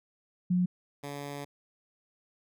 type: tone pair in turn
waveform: sine / 10% pulse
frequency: 180 / 142.87 Hz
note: F#3 / D3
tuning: -47 / -47 cents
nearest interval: major third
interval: 400 cents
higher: first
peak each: -23 / -29 dBFS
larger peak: first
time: 0.5-0.66 / 1.03-1.45 s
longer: second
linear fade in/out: 10 ms
effects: none